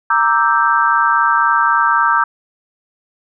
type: chord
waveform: sine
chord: E half-diminished seventh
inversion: second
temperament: equal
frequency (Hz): 932.3 / 1174.7 / 1318.5 / 1568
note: Bb5 / D6 / E6 / G6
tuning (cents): 0 / 0 / 0 / 0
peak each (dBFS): -16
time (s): 0.1-2.24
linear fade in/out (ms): 5
effects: none